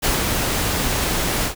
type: noise with ADSR envelope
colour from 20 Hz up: pink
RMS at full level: -18 dBFS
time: 0.02-1.55 s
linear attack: 26 ms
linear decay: 180 ms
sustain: -3 dB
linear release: 94 ms
effects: none